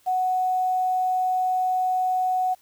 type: tone with quantisation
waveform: sine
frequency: 740 Hz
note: F#5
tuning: in tune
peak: -20 dBFS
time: 0.06-2.55 s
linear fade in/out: 20 ms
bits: 8
effects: white hiss -60 dBFS RMS until 2.61 s